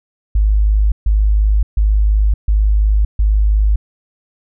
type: tone bursts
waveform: sine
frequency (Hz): 51.91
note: G#1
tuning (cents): 0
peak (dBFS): -9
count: 5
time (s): 0.35-3.76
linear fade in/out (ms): 5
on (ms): 570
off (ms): 140
effects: none